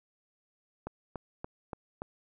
click train, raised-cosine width 1 ms, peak -23 dBFS, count 5, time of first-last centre 0.87-2.019 s, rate 3.48 Hz, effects none

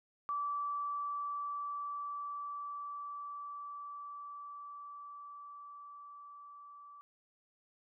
sine tone with level ramp, 1158 Hz, D6, 25 cents flat, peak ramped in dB -33 to -51 dBFS, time 0.29-7.01 s, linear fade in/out 0 ms, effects none

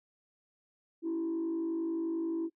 sine tone with frequency modulation, 330 Hz, E4, 2 cents sharp, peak -29 dBFS, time 1.02-2.5 s, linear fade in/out 50 ms, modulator 51.4 Hz, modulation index 0.42, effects noise-tail reverb RT60 0.1 s tail -24 dB re dry + tanh soft clip ceiling -28 dBFS

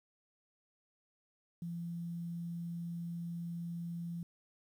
sine tone with quantisation, 170.4 Hz, F3, 42 cents flat, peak -38 dBFS, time 1.62-4.23 s, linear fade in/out 2 ms, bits 11, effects none

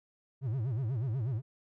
triangle tone with vibrato, 121.1 Hz, B2, 34 cents flat, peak -28 dBFS, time 0.41-1.42 s, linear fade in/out 50 ms, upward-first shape sine, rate 8.2 Hz, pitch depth 240 cents each way, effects none

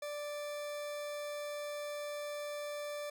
40% pulse tone, 587.3 Hz, D5, in tune, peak -38 dBFS, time 0.02-3.1 s, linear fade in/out 5 ms, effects none

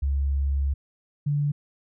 sine tone pair in turn, 69.4 / 145.28 Hz, C#2 / D3, +3 / -18 cents, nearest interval octave + minor second, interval 1279 cents, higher second, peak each -21 dBFS, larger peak neither, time 0.02-0.74 / 1.26-1.52 s, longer first, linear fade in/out 10 ms, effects none

